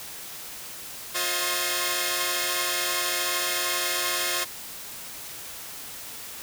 5% pulse tone cluster, 356.1 / 529 / 632 / 1071 / 1725 Hz, F4 / C5 / D#5 / C6 / A6, +34 / +19 / +27 / +40 / -35 cents, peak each -20 dBFS, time 1.14-4.45 s, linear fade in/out 20 ms, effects white hiss -39 dBFS RMS until 6.42 s

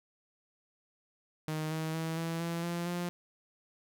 sawtooth tone with pitch steps, 155.8 / 158.89 / 162.04 / 165.26 / 168.53 / 171.88 / 175.28 Hz, D#3 / D#3 / E3 / E3 / E3 / F3 / F3, +3 / +37 / -29 / +5 / +39 / -27 / +7 cents, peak -29 dBFS, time 1.48-3.09 s, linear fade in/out 0 ms, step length 230 ms, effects none

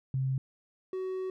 sine / triangle tone pair in turn, 132.5 / 374.8 Hz, C3 / F#4, +22 / +22 cents, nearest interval octave + tritone, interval 1800 cents, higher second, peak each -27 / -30 dBFS, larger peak first, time 0.14-0.38 / 0.93-1.3 s, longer second, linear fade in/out 2 ms, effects none

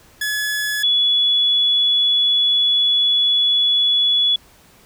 sawtooth / sine tone pair in turn, 1702 / 3404 Hz, G#6 / G#7, +42 / +42 cents, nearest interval octave, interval 1200 cents, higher second, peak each -16 / -13 dBFS, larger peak second, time 0.21-0.83 / 0.83-4.36 s, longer second, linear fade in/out 5 ms, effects pink hiss -50 dBFS RMS until 4.85 s

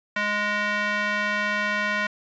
square tone with band-pass filter, 207.7 Hz, G#3, in tune, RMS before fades -25 dBFS, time 0.16-2.07 s, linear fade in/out 5 ms, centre 1800 Hz, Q 2.2, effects resampled to 16000 Hz

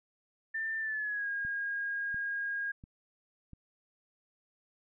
sine tone with pitch glide, 1787 to 1629.2 Hz, A6 to G#6, +26 to -34 cents, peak -32 dBFS, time 0.54-2.72 s, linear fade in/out 10 ms, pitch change -160 cents, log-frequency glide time 0.79-1.29 s
click train, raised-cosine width 5 ms, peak -36 dBFS, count 4, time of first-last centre 1.45-3.533 s, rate 1.44 Hz
effects none

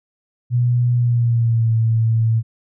sine tone with pitch glide, 121.8 to 112.99 Hz, B2 to A2, -24 to +46 cents, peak -13 dBFS, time 0.5-2.43 s, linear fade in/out 50 ms, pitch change -130 cents, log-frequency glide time 0.94-1.72 s, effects none

